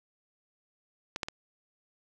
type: clicks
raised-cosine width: 0.2 ms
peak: -16 / -13 / -19 dBFS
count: 3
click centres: 1.161 / 1.232 / 1.285 s
effects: none